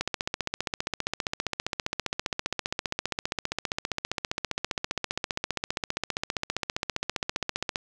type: click train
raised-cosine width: 0.2 ms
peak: -10 dBFS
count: 118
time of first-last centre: 0.01-7.758 s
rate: 15.1 Hz
effects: none